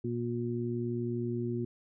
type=harmonic tone; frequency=119.2 Hz; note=A#2; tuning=39 cents sharp; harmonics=1 / 2 / 3; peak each=-35 / -35 / -35 dBFS; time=0.04-1.65 s; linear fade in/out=5 ms; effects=none